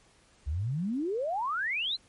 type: exponential sweep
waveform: sine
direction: up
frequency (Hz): 66.2 to 4244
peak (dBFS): -28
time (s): 0.46-1.97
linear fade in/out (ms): 20
effects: pink hiss -62 dBFS RMS until 2.08 s + MP3 48 kbps